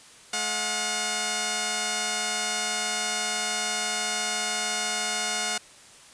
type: tone pair together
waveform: 5% pulse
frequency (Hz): 213.4 / 720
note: G#3 / F#5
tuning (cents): +47 / -47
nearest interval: octave + major sixth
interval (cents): 2106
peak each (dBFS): -23 / -15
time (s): 0.33-5.58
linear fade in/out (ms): 5
effects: white hiss -50 dBFS RMS until 6.13 s + resampled to 22050 Hz